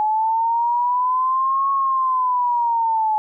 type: linear two-way sweep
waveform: sine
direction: up then down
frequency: 849 to 1100 to 854 Hz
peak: -16 dBFS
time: 0-3.18 s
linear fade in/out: 0 ms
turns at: 1.71 s
effects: none